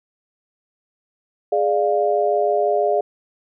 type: chord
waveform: sine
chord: D diminished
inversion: second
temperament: equal with one note detuned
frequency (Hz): 415.3 / 592.4 / 698.5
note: Ab4 / D5 / F5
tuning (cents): 0 / +15 / 0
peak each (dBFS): -20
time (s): 1.52-3.01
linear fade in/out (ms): 5
effects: none